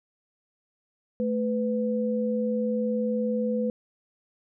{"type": "tone pair together", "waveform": "sine", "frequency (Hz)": [219.2, 498.6], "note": ["A3", "B4"], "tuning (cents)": [-6, 16], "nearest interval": "octave + major second", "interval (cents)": 1422, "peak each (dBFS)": [-26, -27], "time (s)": [1.2, 3.7], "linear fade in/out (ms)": 0, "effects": []}